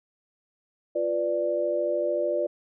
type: chord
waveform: sine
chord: B diminished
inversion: second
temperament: equal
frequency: 349.2 / 493.9 / 587.3 Hz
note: F4 / B4 / D5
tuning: 0 / 0 / 0 cents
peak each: -30 / -30 / -25 dBFS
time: 0.95-2.47 s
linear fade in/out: 10 ms
effects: none